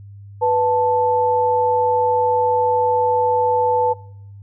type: tone pair together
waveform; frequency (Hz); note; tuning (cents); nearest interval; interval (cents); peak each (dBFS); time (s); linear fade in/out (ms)
sine; 493.9 / 880; B4 / A5; 0 / 0; minor seventh; 1000; -17 / -16; 0.41-3.94; 20
effects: noise-tail reverb RT60 0.8 s tail -24 dB re dry + added 100 Hz sine -36 dBFS peak until 4.42 s